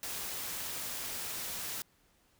white noise, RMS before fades -39 dBFS, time 0.03-1.82 s, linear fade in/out 0 ms, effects pink hiss -69 dBFS RMS until 2.39 s

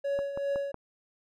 triangle tone with tremolo, 560 Hz, C#5, 18 cents sharp, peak -24 dBFS, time 0.04-0.72 s, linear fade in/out 10 ms, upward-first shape triangle, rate 2.6 Hz, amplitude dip 65%
click train, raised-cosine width 1 ms, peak -24 dBFS, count 4, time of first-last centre 0.19-0.744 s, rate 5.42 Hz
effects none

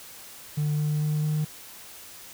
triangle tone with pitch steps, 149.4 / 150.53 / 151.66 / 152.8 Hz, D3 / D3 / D#3 / D#3, +30 / +43 / -44 / -31 cents, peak -20 dBFS, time 0.57-1.45 s, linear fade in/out 10 ms, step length 220 ms, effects tanh soft clip ceiling -18 dBFS + white hiss -45 dBFS RMS until 2.33 s

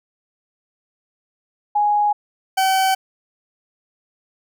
sine / 40% pulse tone pair in turn, 830.6 / 763.9 Hz, G#5 / G5, 0 / -45 cents, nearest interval minor second, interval 145 cents, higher first, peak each -14 dBFS, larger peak neither, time 1.75-2.13 / 2.57-2.95 s, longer neither, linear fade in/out 10 ms, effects none

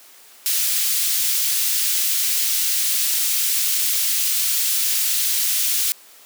white high-pass noise, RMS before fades -20 dBFS, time 0.46-5.92 s, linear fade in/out 0 ms, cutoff 2900 Hz, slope 12 dB/octave, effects white hiss -47 dBFS RMS until 6.25 s + high-pass 300 Hz 12 dB/octave

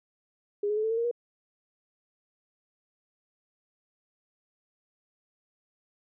sine tone with pitch steps, 410.2 / 420.8 / 431.6 / 442.7 / 454.1 / 465.8 / 477.8 Hz, G#4 / G#4 / A4 / A4 / A#4 / A#4 / A#4, -21 / +23 / -33 / +11 / -45 / -1 / +43 cents, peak -25 dBFS, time 0.63-1.113 s, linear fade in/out 5 ms, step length 69 ms, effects none

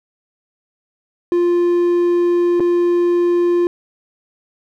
triangle tone with dropouts, 349.2 Hz, F4, in tune, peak -10 dBFS, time 1.32-3.67 s, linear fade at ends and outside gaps 1 ms, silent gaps 2.598-2.604 s, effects none

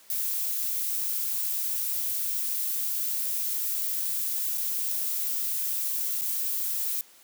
violet noise with dropouts, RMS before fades -29 dBFS, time 0.1-7.01 s, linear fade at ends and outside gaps 1 ms, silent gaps 4.576-4.58 / 6.212-6.217 s, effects white hiss -55 dBFS RMS until 7.23 s + high-pass 200 Hz 12 dB/octave

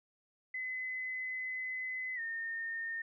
sine tone with pitch glide, 2027 to 1826.8 Hz, B6 to A#6, +45 to -36 cents, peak -36 dBFS, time 0.54-3.02 s, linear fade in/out 5 ms, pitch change -181 cents, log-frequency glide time 2.15-2.2 s, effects none

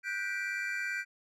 triangle chord, G major seventh, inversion third, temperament just, 1470 / 1568 / 1960 / 2352 Hz, F#6 / G6 / B6 / D7, -12 / 0 / -14 / +2 cents, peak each -38 / -35 / -38 / -36 dBFS, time 0.03-1.05 s, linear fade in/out 50 ms, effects resampled to 32000 Hz

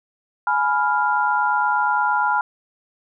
sine chord, F diminished, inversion first, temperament equal with one note detuned, 839.3 / 987.8 / 1396.9 Hz, Ab5 / Cb6 / F6, +18 / 0 / 0 cents, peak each -21 dBFS, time 0.47-2.41 s, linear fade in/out 2 ms, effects none

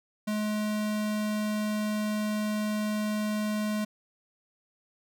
square tone, 212 Hz, G#3, 36 cents sharp, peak -28 dBFS, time 0.27-3.85 s, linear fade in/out 10 ms, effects none

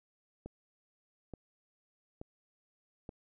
click train, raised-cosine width 2 ms, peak -30 dBFS, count 4, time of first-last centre 0.46-3.092 s, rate 1.14 Hz, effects none

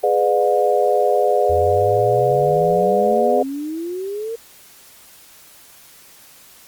sine chord, G# diminished seventh, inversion none, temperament just, 415.3 / 498.4 / 598 / 717.6 Hz, G#4 / B4 / D5 / F5, 0 / +16 / +31 / +47 cents, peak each -19 dBFS, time 0.03-3.43 s, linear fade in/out 10 ms
sine exponential sweep, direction up, 81 to 466.2 Hz, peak -23 dBFS, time 1.49-4.36 s, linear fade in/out 10 ms
effects white hiss -46 dBFS RMS until 6.67 s + Opus 32 kbps

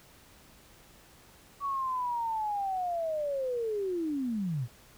sine linear sweep, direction down, 1134 to 110 Hz, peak -29 dBFS, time 1.6-4.68 s, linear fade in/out 50 ms, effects pink hiss -57 dBFS RMS until 4.97 s

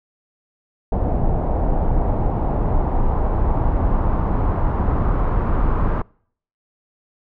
brown noise with low-pass filter sweep, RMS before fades -18 dBFS, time 0.92-6.02 s, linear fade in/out 5 ms, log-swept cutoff 730 to 1200 Hz, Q 2.3, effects noise-tail reverb RT60 0.6 s tail -26 dB re dry

